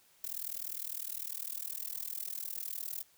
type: noise with amplitude modulation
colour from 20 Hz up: violet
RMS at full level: -36 dBFS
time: 0.24-3.03 s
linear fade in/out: 2 ms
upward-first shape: sine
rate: 39.8 Hz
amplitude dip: 100%
effects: white hiss -66 dBFS RMS until 3.17 s